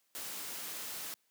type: noise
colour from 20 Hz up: white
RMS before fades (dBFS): -42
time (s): 0.15-1.14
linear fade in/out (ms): 0
effects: white hiss -75 dBFS RMS until 1.3 s + high-pass 150 Hz 12 dB/octave